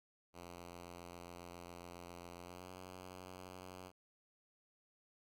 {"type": "tone with pitch glide", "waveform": "5% pulse", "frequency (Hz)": [87.31, 91.76], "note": ["F2", "F#2"], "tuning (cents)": [0, -14], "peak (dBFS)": -39, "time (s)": [0.33, 3.92], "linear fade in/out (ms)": 50, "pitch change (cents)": 86, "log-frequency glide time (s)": [2.39, 2.71], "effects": []}